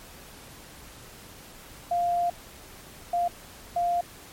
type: tone bursts at uneven times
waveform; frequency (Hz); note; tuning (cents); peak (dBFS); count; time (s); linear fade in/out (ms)
sine; 698.5; F5; 0; -22; 3; 1.91-2.3 / 3.13-3.28 / 3.76-4.01; 5
effects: pink hiss -47 dBFS RMS until 4.32 s + MP3 64 kbps